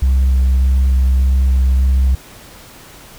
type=tone with vibrato; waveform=sine; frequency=65.41 Hz; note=C2; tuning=in tune; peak=-7 dBFS; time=0.02-2.15 s; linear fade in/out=5 ms; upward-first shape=square; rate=1.7 Hz; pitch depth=10 cents each way; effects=tanh soft clip ceiling -8 dBFS + pink hiss -39 dBFS RMS until 3.18 s